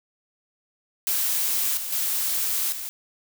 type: noise with level steps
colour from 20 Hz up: blue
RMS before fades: -24 / -31 / -25 / -33 dBFS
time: 1.07-2.89 s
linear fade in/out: 0 ms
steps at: 1.77 / 1.92 / 2.72 s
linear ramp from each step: 5 ms
effects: none